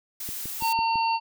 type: noise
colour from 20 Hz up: blue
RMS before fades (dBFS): -34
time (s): 0.2-0.73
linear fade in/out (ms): 5
type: click train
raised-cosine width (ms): 3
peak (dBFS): -26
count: 5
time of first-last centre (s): 0.29-0.957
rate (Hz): 6
type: harmonic tone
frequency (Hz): 910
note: A#5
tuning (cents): -42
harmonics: 1 / 3 / 5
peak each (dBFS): -22 / -31 / -34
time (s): 0.6-1.2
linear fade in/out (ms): 50
effects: none